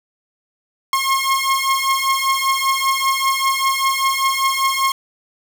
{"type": "beating tone pair", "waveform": "sawtooth", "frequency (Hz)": [1074, 1079.1], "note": ["C6", "C#6"], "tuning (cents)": [45, -47], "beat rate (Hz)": 5.1, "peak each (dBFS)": -15, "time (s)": [0.93, 4.92], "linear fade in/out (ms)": 2, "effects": ["7-bit"]}